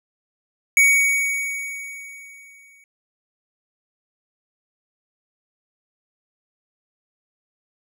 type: tone with exponential decay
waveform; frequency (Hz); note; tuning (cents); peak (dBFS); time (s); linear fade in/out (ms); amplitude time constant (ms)
square; 2244; C#7; +21; -11; 0.77-2.84; 1; 450
effects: none